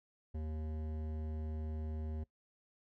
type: tone with hard clipping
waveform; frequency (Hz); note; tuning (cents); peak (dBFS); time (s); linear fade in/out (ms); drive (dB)
sine; 77.78; D#2; 0; -40; 0.34-2.24; 10; 14
effects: noise-tail reverb RT60 0.1 s tail -20 dB re dry